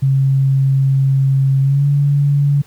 sine tone with pitch glide, 135.4 to 142.63 Hz, C#3 to C#3, -40 to +50 cents, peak -10 dBFS, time 0.02-2.62 s, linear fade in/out 10 ms, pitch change +90 cents, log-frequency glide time 1.61-1.86 s, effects pink hiss -48 dBFS RMS until 2.66 s

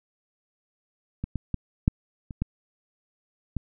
clicks, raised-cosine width 5 ms, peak -17 / -16 / -14 / -6 / -24 / -13 / -16 dBFS, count 7, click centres 1.24 / 1.357 / 1.543 / 1.879 / 2.308 / 2.42 / 3.567 s, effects none

